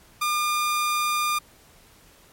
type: tone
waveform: sawtooth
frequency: 1205 Hz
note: D6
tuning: 44 cents sharp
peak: -18 dBFS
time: 0.21-1.39 s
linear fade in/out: 10 ms
effects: pink hiss -54 dBFS RMS until 2.32 s + MP3 64 kbps